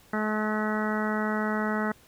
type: harmonic tone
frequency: 214.1 Hz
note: A3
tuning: 47 cents flat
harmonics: 1 / 2 / 3 / 4 / 5 / 6 / 7 / 8 / 9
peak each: -28 / -34 / -35 / -36 / -39 / -35 / -35 / -42 / -37 dBFS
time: 0.13-1.92 s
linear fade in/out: 5 ms
effects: pink hiss -57 dBFS RMS until 2.07 s